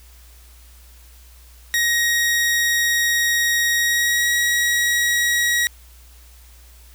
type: tone with pitch glide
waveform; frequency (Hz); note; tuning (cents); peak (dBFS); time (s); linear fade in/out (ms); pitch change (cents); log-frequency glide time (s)
sawtooth; 1884 to 1907; A#6 to A#6; +18 to +39; -13; 1.74-5.67; 0; +21; 3.74-4.31
effects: added 60 Hz sine -44 dBFS peak until 6.94 s + white hiss -51 dBFS RMS until 6.94 s